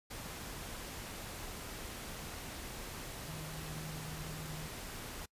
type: tone in noise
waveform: sine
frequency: 155.56 Hz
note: D#3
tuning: in tune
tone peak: -44 dBFS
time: 3.28-4.68 s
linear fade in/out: 10 ms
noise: pink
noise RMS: -45 dBFS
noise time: 0.1-5.26 s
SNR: -2 dB
effects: noise-tail reverb RT60 0.1 s tail -24 dB re dry + resampled to 32000 Hz